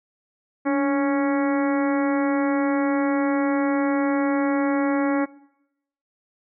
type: harmonic tone with a mistuned harmonic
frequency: 277.2 Hz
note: C#4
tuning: in tune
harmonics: 1 / 2 / 3 / 4 / 5 / 6 / 7 / 8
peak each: -20 / -26 / -30 / -32 / -34 / -36 / -37 / -38 dBFS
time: 0.65-5.26 s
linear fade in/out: 20 ms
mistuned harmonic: 1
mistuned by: +53 cents
effects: noise-tail reverb RT60 0.8 s tail -20 dB re dry